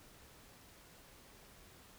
silence, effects pink hiss -60 dBFS RMS until 1.98 s

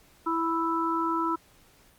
harmonic tone, 329.6 Hz, E4, in tune, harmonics 1 / 3 / 4, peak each -29 / -29 / -29 dBFS, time 0.26-1.36 s, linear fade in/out 10 ms, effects pink hiss -59 dBFS RMS until 1.98 s + Opus 48 kbps

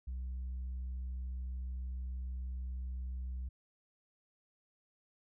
sine tone, 63.3 Hz, B1, 43 cents sharp, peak -35 dBFS, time 0.07-3.49 s, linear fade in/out 10 ms, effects tanh soft clip ceiling -36 dBFS

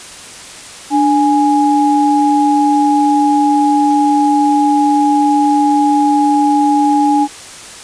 sine tone pair together, 293.7 / 830.6 Hz, D4 / G#5, 0 / 0 cents, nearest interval octave + tritone, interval 1800 cents, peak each -11 dBFS, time 0.9-7.28 s, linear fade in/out 50 ms, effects white hiss -32 dBFS RMS until 7.83 s + resampled to 22050 Hz

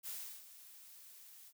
blue noise with ADSR envelope, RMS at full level -43 dBFS, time 0.03-1.53 s, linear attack 44 ms, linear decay 350 ms, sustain -14 dB, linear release 54 ms, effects none

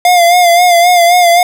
square tone with vibrato, 701 Hz, F5, 6 cents sharp, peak -5 dBFS, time 0.05-1.43 s, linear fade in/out 2 ms, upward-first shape sine, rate 3.8 Hz, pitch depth 51 cents each way, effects none

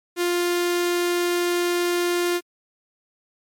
sawtooth tone with notch filter, 350.5 Hz, F4, 6 cents sharp, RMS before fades -22 dBFS, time 0.16-2.41 s, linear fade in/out 50 ms, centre 810 Hz, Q 1.6, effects MP3 64 kbps

